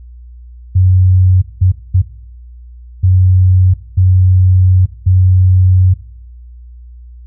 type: tone bursts at uneven times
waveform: sine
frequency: 92.5 Hz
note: F#2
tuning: in tune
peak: -5 dBFS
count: 6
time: 0.75-1.42 / 1.61-1.72 / 1.94-2.02 / 3.03-3.74 / 3.97-4.86 / 5.06-5.94 s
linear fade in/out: 10 ms
effects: noise-tail reverb RT60 0.6 s tail -17 dB re dry + added 60 Hz sine -31 dBFS peak until 7.26 s